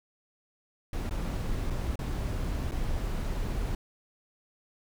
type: noise with dropouts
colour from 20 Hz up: brown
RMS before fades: -31 dBFS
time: 0.93-3.75 s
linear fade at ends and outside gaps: 2 ms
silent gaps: 1.095-1.109 / 1.701-1.705 / 1.957-1.99 / 2.712-2.719 s
effects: none